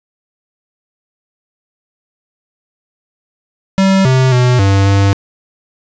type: tone with pitch steps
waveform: square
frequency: 192.7 / 130.4 / 124.7 / 98.2 / 99 Hz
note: G3 / C3 / B2 / G2 / G2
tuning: -29 / -5 / +17 / +4 / +18 cents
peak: -8 dBFS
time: 3.78-5.13 s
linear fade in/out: 0 ms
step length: 270 ms
effects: resampled to 16000 Hz + 7-bit